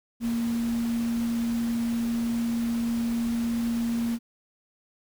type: tone in noise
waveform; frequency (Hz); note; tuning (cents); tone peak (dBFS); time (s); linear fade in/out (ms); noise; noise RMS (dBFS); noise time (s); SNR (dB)
sine; 233.1; A#3; 0; -24; 0.2-4.19; 50; pink; -41; 0.2-4.19; +14
effects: none